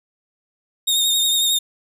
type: tone with vibrato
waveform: sawtooth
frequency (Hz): 3696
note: A#7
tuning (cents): -16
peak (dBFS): -13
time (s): 0.87-1.59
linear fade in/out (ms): 10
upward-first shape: sine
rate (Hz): 11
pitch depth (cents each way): 36
effects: none